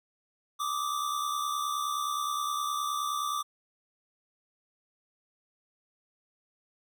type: tone pair together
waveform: square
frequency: 1170 / 1239.6 Hz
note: D6 / D#6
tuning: -7 / -7 cents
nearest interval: minor second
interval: 100 cents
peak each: -31 / -37 dBFS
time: 0.59-3.43 s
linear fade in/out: 20 ms
effects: none